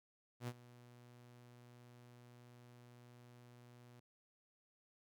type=tone with ADSR envelope; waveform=sawtooth; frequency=121.5 Hz; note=B2; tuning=28 cents flat; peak=-36 dBFS; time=0.4-4 s; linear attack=77 ms; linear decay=51 ms; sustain=-19 dB; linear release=6 ms; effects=none